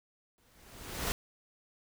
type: noise with exponential growth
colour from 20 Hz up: pink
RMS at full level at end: -31 dBFS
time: 0.38-1.12 s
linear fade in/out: 0 ms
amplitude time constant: 160 ms
effects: none

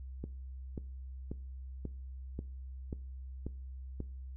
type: click train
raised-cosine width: 3 ms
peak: -26 dBFS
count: 8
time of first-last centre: 0.24-4.003 s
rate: 1.86 Hz
effects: noise-tail reverb RT60 0.4 s tail -20 dB re dry + added 65 Hz sine -42 dBFS peak until 4.36 s

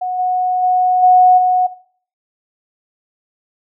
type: tone with level steps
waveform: sine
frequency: 733 Hz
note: F#5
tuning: 16 cents flat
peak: -17 / -13 / -10 / -5 / -10 dBFS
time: 0.01-1.67 s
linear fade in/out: 10 ms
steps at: 0.18 / 0.62 / 1.02 / 1.37 s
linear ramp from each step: 20 ms
effects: noise-tail reverb RT60 0.5 s tail -17 dB re dry

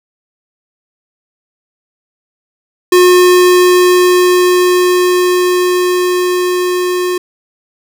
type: tone with level ramp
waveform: square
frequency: 360.7 Hz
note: F#4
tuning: 44 cents flat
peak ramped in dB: -4 to -13 dBFS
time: 2.92-7.18 s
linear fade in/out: 5 ms
effects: none

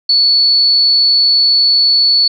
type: tone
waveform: sine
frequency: 4434 Hz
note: C#8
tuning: in tune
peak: -7 dBFS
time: 0.09-2.28 s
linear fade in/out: 5 ms
effects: none

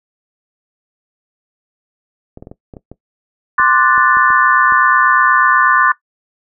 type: clicks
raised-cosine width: 2 ms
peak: -19 dBFS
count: 12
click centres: 2.374 / 2.425 / 2.471 / 2.515 / 2.738 / 2.768 / 2.916 / 3.598 / 3.979 / 4.17 / 4.304 / 4.723 s
type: chord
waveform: sine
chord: D dominant seventh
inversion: third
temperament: equal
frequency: 1046.5 / 1174.7 / 1480 / 1760 Hz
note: C6 / D6 / F#6 / A6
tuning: 0 / 0 / 0 / 0 cents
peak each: -14 dBFS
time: 3.58-5.92 s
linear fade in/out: 5 ms
effects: noise-tail reverb RT60 0.1 s tail -17 dB re dry

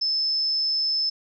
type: tone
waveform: sine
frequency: 5250 Hz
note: E8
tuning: 8 cents flat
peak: -21 dBFS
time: 0.01-1.1 s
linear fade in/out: 10 ms
effects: none

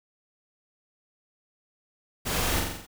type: noise with echo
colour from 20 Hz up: pink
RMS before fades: -29 dBFS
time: 2.25-2.61 s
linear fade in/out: 20 ms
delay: 43 ms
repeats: 6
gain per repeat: -3 dB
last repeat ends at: 2.868 s
effects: none

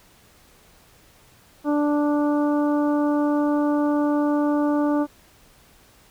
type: harmonic tone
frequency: 293.7 Hz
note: D4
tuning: in tune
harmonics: 1 / 2 / 3 / 4 / 5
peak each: -19 / -26 / -30 / -33 / -39 dBFS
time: 1.64-5.07 s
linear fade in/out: 50 ms
effects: pink hiss -54 dBFS RMS until 6.1 s

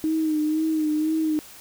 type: tone with vibrato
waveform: sine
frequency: 311.1 Hz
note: D#4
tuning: in tune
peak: -20 dBFS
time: 0.04-1.39 s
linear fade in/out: 0 ms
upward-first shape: sine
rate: 2 Hz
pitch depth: 42 cents each way
effects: white hiss -45 dBFS RMS until 1.6 s

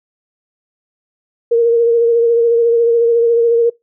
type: tone with vibrato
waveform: sine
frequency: 466.2 Hz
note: A#4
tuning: in tune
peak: -8 dBFS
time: 1.51-3.7 s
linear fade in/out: 10 ms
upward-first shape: sine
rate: 14 Hz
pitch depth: 25 cents each way
effects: noise-tail reverb RT60 0.2 s tail -24 dB re dry

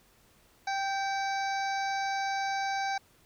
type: harmonic tone with a mistuned harmonic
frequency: 784 Hz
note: G5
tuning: in tune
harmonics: 1 / 2 / 3 / 5 / 6 / 7 / 8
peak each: -30 / -36 / -40 / -44 / -46 / -47 / -48 dBFS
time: 0.67-2.98 s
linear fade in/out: 5 ms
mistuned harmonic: 3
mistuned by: -46 cents
effects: pink hiss -63 dBFS RMS until 3.25 s

